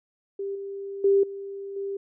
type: tone with level steps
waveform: sine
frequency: 395.6 Hz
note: G4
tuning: 16 cents sharp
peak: -28 / -32 / -16 / -33 / -28 dBFS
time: 0.39-1.97 s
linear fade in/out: 5 ms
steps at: 0.55 / 1.04 / 1.23 / 1.76 s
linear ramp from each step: 5 ms
effects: none